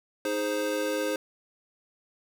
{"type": "chord", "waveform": "square", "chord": "Ab major", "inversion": "second", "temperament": "equal", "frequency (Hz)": [311.1, 415.3, 523.3], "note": ["Eb4", "Ab4", "C5"], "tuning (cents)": [0, 0, 0], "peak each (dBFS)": [-33, -34, -30], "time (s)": [0.25, 1.16], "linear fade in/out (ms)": 2, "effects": []}